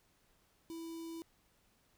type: tone with notch filter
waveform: square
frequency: 329.6 Hz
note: E4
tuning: in tune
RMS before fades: -45 dBFS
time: 0.7-1.22 s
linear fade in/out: 0 ms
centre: 1600 Hz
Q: 0.54
effects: pink hiss -72 dBFS RMS until 1.97 s